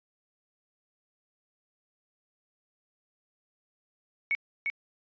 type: tone with echo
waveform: sine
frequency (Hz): 2222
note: C#7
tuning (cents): +4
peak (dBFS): -24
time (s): 4.31-4.35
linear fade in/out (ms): 0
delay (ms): 350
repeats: 1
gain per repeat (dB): -3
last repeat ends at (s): 4.7
effects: resampled to 11025 Hz